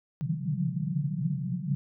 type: band-pass noise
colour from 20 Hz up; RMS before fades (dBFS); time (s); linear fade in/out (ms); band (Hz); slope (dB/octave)
pink; -30; 0.21-1.75; 0; 130 to 190; 96
effects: none